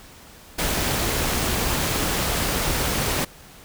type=noise with amplitude modulation; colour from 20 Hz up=pink; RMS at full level=-21 dBFS; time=0.58-3.25 s; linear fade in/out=10 ms; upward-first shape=sine; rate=292 Hz; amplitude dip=50%; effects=pink hiss -46 dBFS RMS until 3.64 s